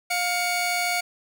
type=tone pair together; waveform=sawtooth; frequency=709 / 2240 Hz; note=F5 / C#7; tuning=+26 / +18 cents; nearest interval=octave + minor sixth; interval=1992 cents; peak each=-22 dBFS; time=0.1-1.01 s; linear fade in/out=10 ms; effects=none